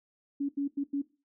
sine tone bursts at uneven times, 281.7 Hz, C#4, 28 cents sharp, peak -27 dBFS, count 4, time 0.4-0.49 / 0.57-0.68 / 0.77-0.84 / 0.93-1.02 s, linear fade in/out 10 ms, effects noise-tail reverb RT60 0.3 s tail -17 dB re dry

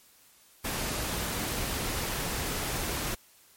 pink noise, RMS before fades -32 dBFS, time 0.64-3.15 s, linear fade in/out 10 ms, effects white hiss -59 dBFS RMS until 3.56 s + MP3 64 kbps

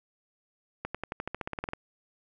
accelerating click train, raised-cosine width 0.5 ms, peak -18 dBFS, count 14, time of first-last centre 0.85-1.734 s, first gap 96 ms, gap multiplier 0.94, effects none

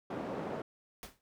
white band-pass noise, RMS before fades -39 dBFS, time 0.1-0.62 s, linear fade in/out 5 ms, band 170 to 550 Hz, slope 12 dB/octave
pink noise with exponential decay, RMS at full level -42 dBFS, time 1.03-1.21 s, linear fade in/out 0 ms, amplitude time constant 37 ms
effects none

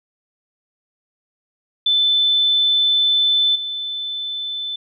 sine tone with level steps, 3520 Hz, A7, in tune, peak -13 / -23 dBFS, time 1.86-4.76 s, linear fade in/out 5 ms, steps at 3.55 s, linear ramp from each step 10 ms, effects none

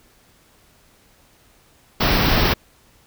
pink band-stop noise, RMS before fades -17 dBFS, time 2-2.54 s, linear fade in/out 10 ms, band 5600 to 14000 Hz, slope 96 dB/octave, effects pink hiss -55 dBFS RMS until 3.06 s

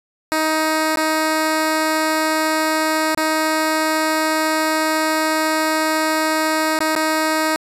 10% pulse tone with dropouts, 314 Hz, D#4, 16 cents sharp, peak -8 dBFS, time 0.32-7.56 s, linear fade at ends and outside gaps 0 ms, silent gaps 0.958-0.972 / 3.148-3.174 / 6.789-6.805 / 6.952-6.962 s, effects resampled to 32000 Hz

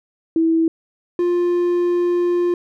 sine / triangle tone pair in turn, 326.6 / 351.1 Hz, E4 / F4, -16 / +9 cents, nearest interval minor second, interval 125 cents, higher second, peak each -13 dBFS, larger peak neither, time 0.36-0.68 / 1.19-2.54 s, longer second, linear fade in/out 2 ms, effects none

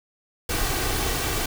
pink noise with comb filter, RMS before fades -25 dBFS, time 0.49-1.46 s, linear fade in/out 5 ms, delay 2.6 ms, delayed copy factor +0.5, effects none

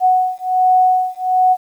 sine beating tone pair, 739 / 740.3 Hz, F#5 / F#5, -2 / +1 cents, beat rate 1.3 Hz, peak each -14 dBFS, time 0-1.57 s, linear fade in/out 50 ms, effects 8-bit

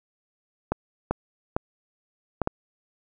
clicks, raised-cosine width 1 ms, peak -9 dBFS, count 5, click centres 0.72 / 1.11 / 1.565 / 2.417 / 2.474 s, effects none

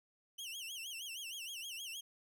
sawtooth tone with vibrato, 2960 Hz, F#7, in tune, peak -40 dBFS, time 0.38-2.01 s, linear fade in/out 10 ms, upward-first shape sine, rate 6.4 Hz, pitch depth 190 cents each way, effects none

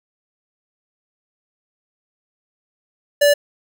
square tone, 580 Hz, D5, 22 cents flat, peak -11 dBFS, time 3.21-3.34 s, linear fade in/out 10 ms, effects none

